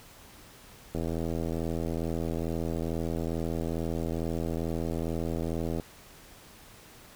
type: click train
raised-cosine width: 2 ms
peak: -19 dBFS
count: 400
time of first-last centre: 0.95-5.798 s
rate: 82.3 Hz
effects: pink hiss -52 dBFS RMS until 7.15 s